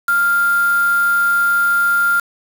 sine tone with quantisation, 1396.9 Hz, F6, in tune, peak -12 dBFS, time 0.08-2.2 s, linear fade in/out 5 ms, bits 4, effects none

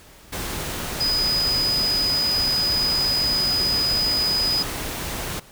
sine tone in noise, 4978 Hz, D#8, in tune, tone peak -19 dBFS, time 1-4.63 s, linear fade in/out 10 ms, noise pink, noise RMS -29 dBFS, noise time 0.32-5.4 s, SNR +7 dB, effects pink hiss -48 dBFS RMS until 5.51 s

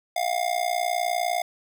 square tone with amplitude modulation, 707 Hz, F5, 21 cents sharp, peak -20 dBFS, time 0.16-1.42 s, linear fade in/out 5 ms, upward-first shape sine, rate 59.9 Hz, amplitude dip 90%, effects none

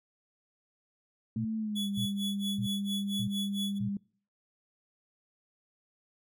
sine tone with pitch glide, 220.9 to 200.2 Hz, A3 to G3, +7 to +37 cents, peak -31 dBFS, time 1.36-3.97 s, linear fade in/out 2 ms, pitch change -170 cents, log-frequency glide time 1.57-1.87 s
sine tone bursts, 118.6 Hz, A#2, 30 cents sharp, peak -33 dBFS, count 5, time 1.36-3.89 s, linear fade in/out 10 ms, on 90 ms, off 520 ms
45% pulse tone with tremolo, 3400 Hz, G#7, 40 cents sharp, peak -33 dBFS, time 1.75-3.79 s, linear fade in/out 20 ms, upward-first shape sine, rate 4.4 Hz, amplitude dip 95%
effects noise-tail reverb RT60 0.5 s tail -25 dB re dry

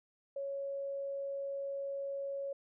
sine tone, 554.4 Hz, C#5, in tune, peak -36 dBFS, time 0.36-2.53 s, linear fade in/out 5 ms, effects none

